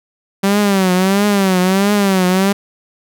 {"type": "tone with vibrato", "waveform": "sawtooth", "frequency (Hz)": 193.7, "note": "G3", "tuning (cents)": -20, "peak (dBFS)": -7, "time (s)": [0.43, 2.53], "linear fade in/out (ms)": 10, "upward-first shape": "triangle", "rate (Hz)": 1.5, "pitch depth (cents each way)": 130, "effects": []}